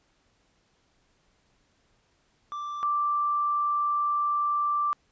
triangle / sine tone pair in turn, 1174.7 / 1174.7 Hz, D6 / D6, 0 / 0 cents, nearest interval unison, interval 0 cents, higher neither, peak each -30 / -23 dBFS, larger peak second, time 2.52-2.83 / 2.83-4.93 s, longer second, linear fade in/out 0 ms, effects pink hiss -68 dBFS RMS until 5.11 s + resampled to 16000 Hz

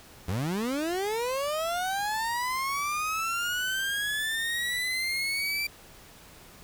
30% pulse linear sweep, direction up, 80.6 to 2353 Hz, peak -25 dBFS, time 0.28-5.67 s, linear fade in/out 5 ms, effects pink hiss -51 dBFS RMS until 6.63 s

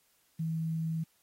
sine tone with quantisation, 161.7 Hz, E3, 33 cents flat, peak -30 dBFS, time 0.39-1.04 s, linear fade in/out 10 ms, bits 10, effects white hiss -70 dBFS RMS until 1.22 s + AAC 48 kbps

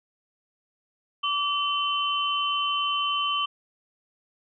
sine tone cluster, 1158 / 2732 / 3065 Hz, D6 / F7 / G7, -25 / -39 / -40 cents, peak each -26 / -33 / -27 dBFS, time 1.23-3.46 s, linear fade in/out 10 ms, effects none

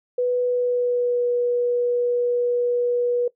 sine tone with pitch glide, 493.9 to 485.4 Hz, B4 to B4, 0 to -30 cents, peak -18 dBFS, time 0.18-3.28 s, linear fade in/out 5 ms, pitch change -30 cents, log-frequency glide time 0.41-1.27 s, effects noise-tail reverb RT60 0.1 s tail -19 dB re dry

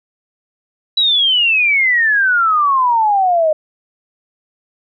sine exponential sweep, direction down, 3951 to 608 Hz, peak -10 dBFS, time 0.97-3.53 s, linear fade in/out 5 ms, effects none

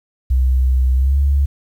sine tone with pitch glide, 64.2 to 70.01 Hz, C2 to C#2, -32 to +18 cents, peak -11 dBFS, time 0.3-1.46 s, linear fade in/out 10 ms, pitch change +150 cents, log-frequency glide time 0.95-1.18 s, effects 8-bit

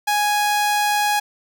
sawtooth tone, 830.6 Hz, G#5, in tune, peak -13 dBFS, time 0.07-1.2 s, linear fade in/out 10 ms, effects none

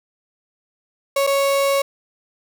35% pulse tone with dropouts, 554 Hz, C#5, 1 cent flat, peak -14 dBFS, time 1.16-1.82 s, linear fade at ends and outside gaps 5 ms, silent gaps 1.268-1.272 s, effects none

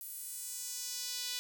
sawtooth tone with high-pass filter sweep, 493.9 Hz, B4, in tune, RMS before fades -41 dBFS, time 0.01-1.39 s, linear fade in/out 0 ms, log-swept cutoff 12000 to 3700 Hz, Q 1.6, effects none

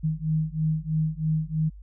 sine beating tone pair, 155.56 / 158.66 Hz, D#3 / D#3, 0 / +34 cents, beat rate 3.1 Hz, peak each -26 dBFS, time 0.03-1.7 s, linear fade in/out 20 ms, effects added 50 Hz sine -41 dBFS peak until 1.82 s

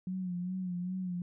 sine tone with vibrato, 181.7 Hz, F#3, 31 cents flat, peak -33 dBFS, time 0.07-1.22 s, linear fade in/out 2 ms, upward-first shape sine, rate 2.5 Hz, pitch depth 54 cents each way, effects none

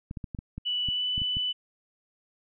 clicks, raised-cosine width 5 ms, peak -23 dBFS, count 10, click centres 0.111 / 0.172 / 0.242 / 0.348 / 0.389 / 0.58 / 0.887 / 1.179 / 1.218 / 1.369 s
sine tone with pitch glide, 2961 to 2988 Hz, F#7 to F#7, +1 to +16 cents, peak -26 dBFS, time 0.65-1.53 s, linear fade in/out 20 ms, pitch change +15 cents, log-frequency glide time 0.9-1.05 s
effects none

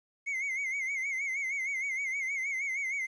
triangle tone with vibrato, 2156 Hz, C#7, 49 cents flat, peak -29 dBFS, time 0.26-3.07 s, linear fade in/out 20 ms, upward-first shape sine, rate 6.4 Hz, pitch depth 92 cents each way, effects resampled to 22050 Hz + 11-bit

